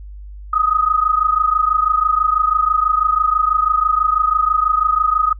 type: tone pair together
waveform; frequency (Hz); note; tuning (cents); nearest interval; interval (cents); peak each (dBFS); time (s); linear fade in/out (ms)
sine; 1240.9 / 1267; D#6 / D#6; -5 / +31; unison; 36; -16; 0.53-5.33; 5
effects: noise-tail reverb RT60 0.1 s tail -21 dB re dry + added 50 Hz sine -31 dBFS peak until 5.39 s